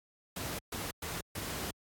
pink noise bursts at uneven times, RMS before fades -38 dBFS, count 4, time 0.36-0.59 / 0.72-0.91 / 1.02-1.21 / 1.35-1.71 s, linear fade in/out 5 ms, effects high-pass 60 Hz 12 dB/octave + AAC 64 kbps

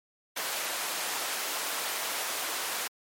pink high-pass noise, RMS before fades -33 dBFS, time 0.36-2.88 s, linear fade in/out 10 ms, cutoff 680 Hz, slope 12 dB/octave, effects MP3 64 kbps

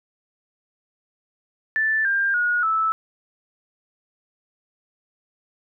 sine tone with pitch steps, 1760 / 1595.4 / 1446.2 / 1310.9 Hz, A6 / G6 / F#6 / E6, 0 / +30 / -40 / -10 cents, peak -18 dBFS, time 1.76-2.92 s, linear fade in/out 0 ms, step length 290 ms, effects none

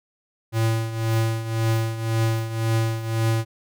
square tone with tremolo, 112.7 Hz, A2, 42 cents sharp, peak -18 dBFS, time 0.52-3.45 s, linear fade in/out 50 ms, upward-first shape triangle, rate 1.9 Hz, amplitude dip 75%, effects none

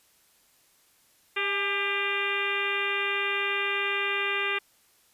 harmonic tone with a mistuned harmonic, 398.7 Hz, G4, 29 cents sharp, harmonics 1 / 2 / 3 / 4 / 5 / 6 / 7 / 8 / 9, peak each -34 / -41 / -34 / -34 / -32 / -31 / -33 / -42 / -41 dBFS, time 1.36-4.59 s, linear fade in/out 10 ms, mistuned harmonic 2, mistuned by +71 cents, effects white hiss -63 dBFS RMS until 5.13 s + resampled to 32000 Hz

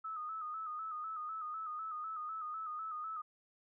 sine tone with vibrato, 1268 Hz, D#6, 32 cents sharp, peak -39 dBFS, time 0.04-3.22 s, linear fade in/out 10 ms, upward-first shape square, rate 4 Hz, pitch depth 50 cents each way, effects none

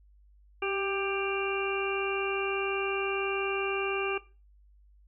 harmonic tone with a mistuned harmonic, 395.1 Hz, G4, 14 cents sharp, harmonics 1 / 2 / 3 / 4 / 6 / 7, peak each -31 / -38 / -36 / -41 / -35 / -36 dBFS, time 0.62-4.18 s, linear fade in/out 5 ms, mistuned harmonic 1, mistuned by -22 cents, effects noise-tail reverb RT60 0.3 s tail -17 dB re dry + added 50 Hz sine -56 dBFS peak until 5.07 s

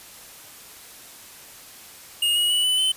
square tone with pitch steps, 2853 / 2901 / 2950 / 3000 / 3051 Hz, F7 / F#7 / F#7 / F#7 / G7, +36 / -35 / -6 / +23 / -48 cents, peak -19 dBFS, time 2.22-2.92 s, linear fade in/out 5 ms, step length 140 ms, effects white hiss -44 dBFS RMS until 2.96 s + resampled to 32000 Hz

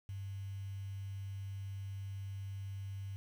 sine tone with quantisation, 98 Hz, G2, in tune, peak -40 dBFS, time 0.09-3.16 s, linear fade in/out 0 ms, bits 10, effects none

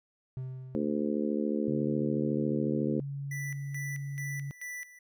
triangle tone with exponential decay, 129.5 Hz, C3, 17 cents flat, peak -31 dBFS, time 0.37-1.75 s, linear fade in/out 0 ms, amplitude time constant 300 ms
harmonic tone, 74 Hz, D2, 14 cents sharp, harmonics 3 / 4 / 5 / 6 / 7, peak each -31 / -33 / -35 / -37 / -38 dBFS, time 0.75-3 s, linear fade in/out 0 ms
sine tone, 140 Hz, C#3, 18 cents sharp, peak -34 dBFS, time 1.68-4.51 s, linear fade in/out 0 ms
square tone with tremolo, 1975.5 Hz, B6, in tune, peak -38 dBFS, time 3.31-4.99 s, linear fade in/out 5 ms, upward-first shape square, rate 2.3 Hz, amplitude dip 80%
effects none

